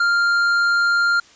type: tone with hard clipping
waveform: triangle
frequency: 1396.9 Hz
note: F6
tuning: in tune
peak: -16 dBFS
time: 0-1.2 s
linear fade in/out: 5 ms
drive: 10 dB
effects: white hiss -49 dBFS RMS until 1.35 s + resampled to 16000 Hz